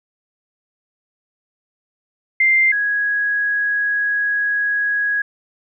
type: tone pair in turn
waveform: sine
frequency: 2093 / 1661.2 Hz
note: C7 / G#6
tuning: 0 / 0 cents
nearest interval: major third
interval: 400 cents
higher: first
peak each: -11 / -16 dBFS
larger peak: first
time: 2.4-2.72 / 2.72-5.22 s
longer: second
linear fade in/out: 5 ms
effects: none